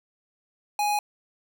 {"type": "tone", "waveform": "square", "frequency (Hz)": 830.6, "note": "G#5", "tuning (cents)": 0, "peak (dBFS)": -23, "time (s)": [0.79, 0.99], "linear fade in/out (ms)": 2, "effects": []}